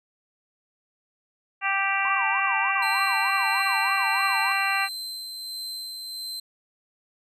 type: harmonic tone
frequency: 391.8 Hz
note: G4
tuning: 1 cent flat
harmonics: 2 / 3 / 4 / 5 / 6 / 7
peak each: -29 / -29 / -29 / -29 / -29 / -29 dBFS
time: 1.61-4.89 s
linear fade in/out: 50 ms
type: tone with vibrato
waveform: sine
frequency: 1009 Hz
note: B5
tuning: 37 cents sharp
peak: -28 dBFS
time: 2.05-4.52 s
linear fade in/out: 0 ms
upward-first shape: sine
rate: 3.3 Hz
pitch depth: 260 cents each way
type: tone with tremolo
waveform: 40% pulse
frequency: 4095 Hz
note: C8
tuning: 38 cents flat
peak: -30 dBFS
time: 2.82-6.4 s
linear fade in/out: 5 ms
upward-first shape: sine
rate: 1.5 Hz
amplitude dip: 30%
effects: resampled to 32000 Hz